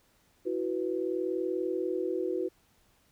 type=chord; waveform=sine; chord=E suspended second; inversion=none; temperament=equal; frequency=329.6 / 370 / 493.9 Hz; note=E4 / F#4 / B4; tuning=0 / 0 / 0 cents; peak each=-34 / -31 / -35 dBFS; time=0.45-2.49 s; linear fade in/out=20 ms; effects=pink hiss -67 dBFS RMS until 3.11 s